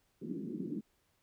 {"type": "band-pass noise", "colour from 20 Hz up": "pink", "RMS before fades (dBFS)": -40, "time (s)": [0.21, 0.81], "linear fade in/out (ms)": 10, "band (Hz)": [170, 360], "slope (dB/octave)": 48, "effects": ["pink hiss -75 dBFS RMS until 1.22 s"]}